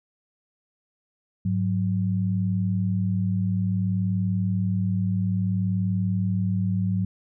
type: tone pair together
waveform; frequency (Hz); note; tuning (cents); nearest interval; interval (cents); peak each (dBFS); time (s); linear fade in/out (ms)
sine; 103.41 / 184; G#2 / F#3; -7 / -9; minor seventh; 998; -24; 1.45-7.05; 5
effects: none